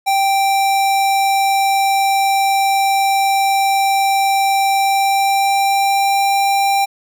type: tone with pitch glide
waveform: square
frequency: 784 to 790.8 Hz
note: G5 to G5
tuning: 0 to +15 cents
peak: -13 dBFS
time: 0.06-6.86 s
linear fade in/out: 20 ms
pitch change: +15 cents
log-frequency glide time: 4.77-6.23 s
effects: none